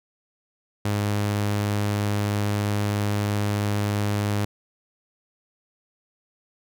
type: tone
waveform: sawtooth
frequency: 103.1 Hz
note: G#2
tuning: 12 cents flat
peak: -18 dBFS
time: 0.85-4.45 s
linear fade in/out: 5 ms
effects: none